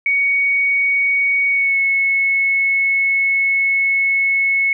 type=tone with pitch glide; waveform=sine; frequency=2238 to 2196 Hz; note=C#7 to C#7; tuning=+16 to -17 cents; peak=-13 dBFS; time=0.06-4.73 s; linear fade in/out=2 ms; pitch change=-33 cents; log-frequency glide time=1.5-1.78 s; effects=none